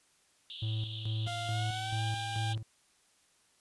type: band-pass noise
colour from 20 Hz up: white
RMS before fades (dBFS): -45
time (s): 0.5-2.55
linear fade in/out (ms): 0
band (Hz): 2900 to 3800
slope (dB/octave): 96
type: tone with tremolo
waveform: triangle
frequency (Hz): 110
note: A2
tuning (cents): 0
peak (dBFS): -29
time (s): 0.62-2.63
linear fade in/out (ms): 5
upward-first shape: square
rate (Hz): 2.3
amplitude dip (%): 60
type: tone with pitch glide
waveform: sawtooth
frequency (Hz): 698.5 to 797.7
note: F5 to G5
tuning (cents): 0 to +30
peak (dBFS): -33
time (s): 1.26-2.54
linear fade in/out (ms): 20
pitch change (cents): +230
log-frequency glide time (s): 1.47-2.03
effects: white hiss -68 dBFS RMS until 3.6 s + resampled to 24000 Hz